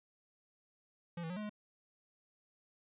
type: tone with pitch steps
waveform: square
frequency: 171.5 / 162.4 / 181 / 212 / 209.9 Hz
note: F3 / E3 / F#3 / G#3 / G#3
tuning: -31 / -26 / -38 / +36 / +19 cents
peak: -40 dBFS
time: 1.17-1.495 s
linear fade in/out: 5 ms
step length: 65 ms
effects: resampled to 8000 Hz